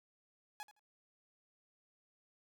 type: tone with echo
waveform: sawtooth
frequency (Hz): 840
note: G#5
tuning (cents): +19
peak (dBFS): -40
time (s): 0.6-0.63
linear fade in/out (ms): 0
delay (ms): 82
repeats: 2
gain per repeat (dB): -15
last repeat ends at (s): 0.794
effects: none

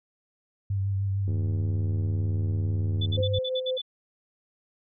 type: tone with vibrato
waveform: sine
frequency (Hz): 98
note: G2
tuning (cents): 0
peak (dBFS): -24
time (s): 0.7-3.39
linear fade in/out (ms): 5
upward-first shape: triangle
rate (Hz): 6.6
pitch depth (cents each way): 31
type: click train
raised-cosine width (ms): 3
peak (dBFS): -24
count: 151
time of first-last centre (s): 1.28-3.203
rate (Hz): 78
type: tone bursts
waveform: sine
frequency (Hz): 3482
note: A7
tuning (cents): -19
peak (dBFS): -29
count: 8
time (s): 3.01-3.818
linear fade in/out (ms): 10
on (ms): 52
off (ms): 56
type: tone with tremolo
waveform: sine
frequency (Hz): 515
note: C5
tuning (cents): -28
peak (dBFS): -24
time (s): 3.17-3.78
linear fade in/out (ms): 10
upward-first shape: triangle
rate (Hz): 5.9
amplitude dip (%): 55
effects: none

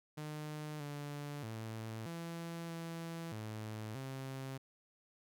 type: tone with pitch steps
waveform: sawtooth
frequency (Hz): 151.7 / 145.2 / 111.4 / 167.8 / 166.2 / 108.6 / 133.5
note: D#3 / D3 / A2 / E3 / E3 / A2 / C3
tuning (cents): -44 / -19 / +22 / +31 / +15 / -22 / +35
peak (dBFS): -38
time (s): 0.17-4.58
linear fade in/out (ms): 10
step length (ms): 630
effects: none

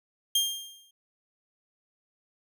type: tone with exponential decay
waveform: sawtooth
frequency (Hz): 3203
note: G7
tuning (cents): +37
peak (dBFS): -17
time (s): 0.35-0.91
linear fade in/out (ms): 5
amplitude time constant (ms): 120
effects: none

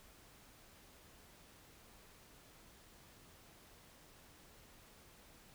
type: silence
effects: pink hiss -62 dBFS RMS until 5.54 s

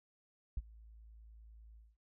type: tone with ADSR envelope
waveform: sine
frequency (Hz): 55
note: A1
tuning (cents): 0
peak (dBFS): -31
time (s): 0.57-1.97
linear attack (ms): 4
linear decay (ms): 33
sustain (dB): -23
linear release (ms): 210
effects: none

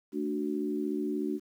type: chord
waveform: sine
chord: D major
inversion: second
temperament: equal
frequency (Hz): 220 / 293.7 / 370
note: A3 / D4 / F#4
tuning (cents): 0 / 0 / 0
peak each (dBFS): -35 / -32 / -34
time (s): 0.12-1.4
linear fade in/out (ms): 50
effects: 10-bit

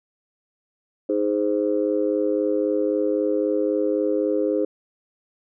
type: chord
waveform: sine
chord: Ab major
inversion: second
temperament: just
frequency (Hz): 311.5 / 415.3 / 519.1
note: Eb4 / Ab4 / C5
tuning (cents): +2 / 0 / -14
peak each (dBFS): -23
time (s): 1.09-4.65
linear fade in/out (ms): 5
effects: tanh soft clip ceiling -9 dBFS

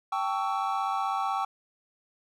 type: chord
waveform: triangle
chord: A dominant seventh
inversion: third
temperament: equal with one note detuned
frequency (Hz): 784 / 880 / 1121.6 / 1318.5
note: G5 / A5 / C#6 / E6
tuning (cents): 0 / 0 / +20 / 0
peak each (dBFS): -28 / -33 / -30 / -32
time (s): 0.12-1.45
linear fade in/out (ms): 5
effects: none

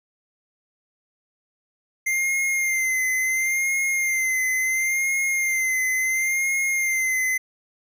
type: tone with vibrato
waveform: square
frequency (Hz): 2093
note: C7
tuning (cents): 0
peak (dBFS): -21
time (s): 2.06-7.38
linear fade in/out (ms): 10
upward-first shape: sine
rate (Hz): 0.72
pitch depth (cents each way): 45
effects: none

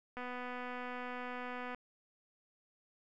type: click train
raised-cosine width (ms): 0.5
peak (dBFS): -29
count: 392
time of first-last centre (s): 0.17-1.747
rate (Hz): 248
effects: none

